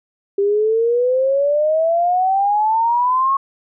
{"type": "exponential sweep", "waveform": "sine", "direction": "up", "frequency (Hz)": [394.7, 1103], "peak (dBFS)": -13, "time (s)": [0.38, 3.37], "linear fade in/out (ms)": 5, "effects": []}